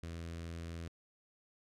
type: tone with notch filter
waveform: sawtooth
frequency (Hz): 83.6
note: E2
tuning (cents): +25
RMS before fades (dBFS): -44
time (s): 0.03-0.88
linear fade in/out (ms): 0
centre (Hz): 860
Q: 1.6
effects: low-pass 9000 Hz 12 dB/octave